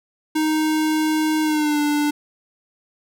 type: tone with pitch glide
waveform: square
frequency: 311.1 to 294.8 Hz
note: D#4 to D4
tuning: 0 to +7 cents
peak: -18 dBFS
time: 0.35-2.11 s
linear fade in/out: 10 ms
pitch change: -93 cents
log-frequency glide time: 1.42-1.8 s
effects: none